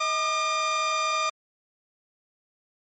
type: tone pair together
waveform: sawtooth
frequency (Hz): 634 / 1204.1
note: D#5 / D6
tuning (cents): +32 / +43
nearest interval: major seventh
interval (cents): 1111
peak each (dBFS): -28 / -20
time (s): 0-1.3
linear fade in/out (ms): 10
effects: low-pass 9000 Hz 12 dB/octave + MP3 32 kbps